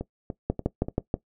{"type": "two click trains", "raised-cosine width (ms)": 2, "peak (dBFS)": [-10, -18], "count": [5, 4], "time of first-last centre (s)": [[0.5, 1.141], [0.01, 0.885]], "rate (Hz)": [6.24, 3.43], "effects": ["noise-tail reverb RT60 0.1 s tail -18 dB re dry"]}